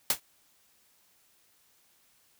white noise with exponential decay, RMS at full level -20 dBFS, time 0.1-0.2 s, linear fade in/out 2 ms, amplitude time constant 21 ms, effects white hiss -66 dBFS RMS until 2.39 s

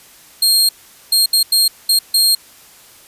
sawtooth tone bursts at uneven times, 4225 Hz, C8, 16 cents sharp, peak -7 dBFS, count 6, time 0.42-0.69 / 1.12-1.26 / 1.33-1.43 / 1.52-1.68 / 1.89-1.99 / 2.14-2.35 s, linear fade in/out 5 ms, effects white hiss -44 dBFS RMS until 3.07 s + resampled to 32000 Hz

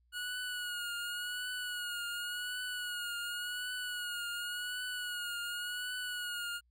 25% pulse tone with vibrato, 1452 Hz, F#6, 33 cents flat, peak -33 dBFS, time 0.12-6.61 s, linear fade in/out 50 ms, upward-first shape triangle, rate 0.9 Hz, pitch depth 49 cents each way, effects added 60 Hz sine -68 dBFS peak until 6.7 s

